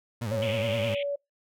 30% pulse tone with vibrato, 110 Hz, A2, in tune, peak -27 dBFS, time 0.21-0.95 s, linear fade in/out 10 ms, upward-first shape sine, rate 9.6 Hz, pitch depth 150 cents each way
sine tone with pitch glide, 554.4 to 569 Hz, C#5 to C#5, 0 to +45 cents, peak -27 dBFS, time 0.31-1.16 s, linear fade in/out 10 ms, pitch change +45 cents, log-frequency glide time 0.52-0.7 s
white band-pass noise, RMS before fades -37 dBFS, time 0.42-1.03 s, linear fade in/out 2 ms, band 2100 to 3300 Hz, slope 96 dB/octave
effects noise-tail reverb RT60 0.2 s tail -26 dB re dry

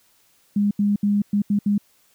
sine tone bursts at uneven times, 204.3 Hz, G#3, 28 cents flat, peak -16 dBFS, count 6, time 0.56-0.71 / 0.79-0.96 / 1.03-1.22 / 1.33-1.42 / 1.5-1.59 / 1.66-1.78 s, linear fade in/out 5 ms, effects white hiss -60 dBFS RMS until 2.14 s

